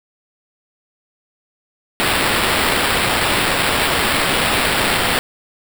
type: noise with sample-and-hold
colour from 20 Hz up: violet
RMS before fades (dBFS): -17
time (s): 2-5.19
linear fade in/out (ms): 0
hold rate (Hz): 6300
effects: none